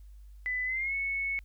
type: tone with pitch glide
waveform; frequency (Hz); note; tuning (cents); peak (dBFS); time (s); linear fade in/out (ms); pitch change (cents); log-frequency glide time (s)
sine; 2000 to 2206; B6 to C#7; +21 to -9; -29; 0.46-1.39; 0; +170; 0.65-0.94
effects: added 50 Hz sine -47 dBFS peak until 1.44 s + white hiss -73 dBFS RMS until 1.44 s